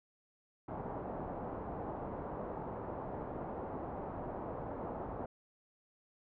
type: low-pass noise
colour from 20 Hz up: white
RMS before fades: -42 dBFS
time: 0.68-5.26 s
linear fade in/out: 5 ms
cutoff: 890 Hz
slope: 24 dB/octave
effects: none